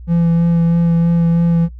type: tone with vibrato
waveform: triangle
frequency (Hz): 168.7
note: E3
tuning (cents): +40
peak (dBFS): -8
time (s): 0.07-1.69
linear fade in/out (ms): 50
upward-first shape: sine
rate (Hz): 3.1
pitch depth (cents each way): 13
effects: noise-tail reverb RT60 0.1 s tail -21 dB re dry + added 60 Hz sine -30 dBFS peak until 1.79 s